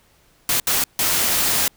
white noise bursts at uneven times, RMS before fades -19 dBFS, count 3, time 0.49-0.6 / 0.67-0.84 / 0.99-1.68 s, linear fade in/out 2 ms, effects pink hiss -57 dBFS RMS until 1.76 s

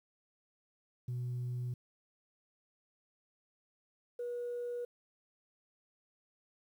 sine tone pair in turn, 123.47 / 483.2 Hz, B2 / B4, 0 / -38 cents, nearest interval 2 octaves, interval 2362 cents, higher second, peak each -33 / -35 dBFS, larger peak first, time 1.08-1.74 / 4.19-4.85 s, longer neither, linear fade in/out 5 ms, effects tanh soft clip ceiling -33 dBFS + 11-bit

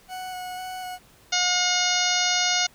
40% pulse tone with vibrato, 736 Hz, F#5, 9 cents flat, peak -31 dBFS, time 0.08-0.99 s, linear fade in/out 50 ms, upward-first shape square, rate 2 Hz, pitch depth 11 cents each way
harmonic tone, 720 Hz, F#5, 47 cents flat, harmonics 1 / 2 / 3 / 4 / 5 / 6 / 7 / 8 / 9, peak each -29 / -29 / -29 / -29 / -29 / -29 / -29 / -29 / -29 dBFS, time 1.32-2.67 s, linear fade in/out 10 ms
effects pink hiss -55 dBFS RMS until 2.74 s

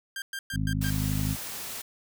sawtooth tone bursts, 1590 Hz, G6, 24 cents sharp, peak -29 dBFS, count 5, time 0.16-0.9 s, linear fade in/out 2 ms, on 60 ms, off 110 ms
harmonic tone, 51.9 Hz, G#1, in tune, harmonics 1 / 2 / 3 / 4 / 5, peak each -32 / -30 / -30 / -36 / -34 dBFS, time 0.52-1.37 s, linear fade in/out 50 ms
white noise, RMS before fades -37 dBFS, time 0.81-1.82 s, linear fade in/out 10 ms
effects none

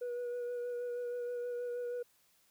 sine tone with vibrato, 485.6 Hz, B4, 29 cents flat, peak -33 dBFS, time 0.01-2.03 s, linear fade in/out 10 ms, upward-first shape sine, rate 6.3 Hz, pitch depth 18 cents each way, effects tanh soft clip ceiling -35 dBFS + white hiss -70 dBFS RMS until 2.5 s

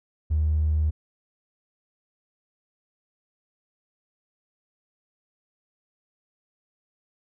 triangle tone, 77 Hz, D#2, 17 cents flat, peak -16 dBFS, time 0.3-0.91 s, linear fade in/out 20 ms, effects tanh soft clip ceiling -17 dBFS

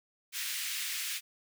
pink high-pass noise, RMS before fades -36 dBFS, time 0.32-1.21 s, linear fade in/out 50 ms, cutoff 1900 Hz, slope 24 dB/octave, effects none

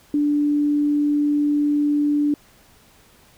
sine tone, 293 Hz, D4, 4 cents flat, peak -16 dBFS, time 0.14-2.34 s, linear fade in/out 2 ms, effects pink hiss -53 dBFS RMS until 3.37 s

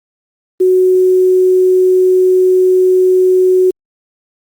sine tone with quantisation, 370 Hz, F#4, in tune, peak -6 dBFS, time 0.6-3.71 s, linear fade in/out 10 ms, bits 6, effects Opus 32 kbps

